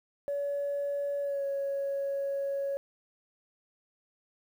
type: tone with pitch glide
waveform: sine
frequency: 568 to 555.3 Hz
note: C#5 to C#5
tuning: +42 to +3 cents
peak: -28 dBFS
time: 0.28-2.77 s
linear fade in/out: 0 ms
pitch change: -39 cents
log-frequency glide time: 1.21-1.44 s
effects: tanh soft clip ceiling -26 dBFS + 10-bit